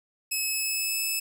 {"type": "tone with pitch glide", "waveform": "10% pulse", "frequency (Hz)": [2582, 2606], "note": ["E7", "E7"], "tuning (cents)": [-37, -20], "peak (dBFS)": -18, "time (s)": [0.31, 1.2], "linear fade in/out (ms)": 10, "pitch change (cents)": 17, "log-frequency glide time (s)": [0.46, 1], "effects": ["10-bit"]}